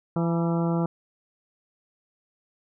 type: harmonic tone with a mistuned harmonic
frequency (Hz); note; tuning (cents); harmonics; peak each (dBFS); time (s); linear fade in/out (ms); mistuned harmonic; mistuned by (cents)
168.4; E3; +37; 1 / 2 / 3 / 4 / 5 / 6 / 7 / 8; -23 / -29 / -33 / -35 / -37 / -39 / -40 / -41; 0.16-0.86; 2; 6; -66
effects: none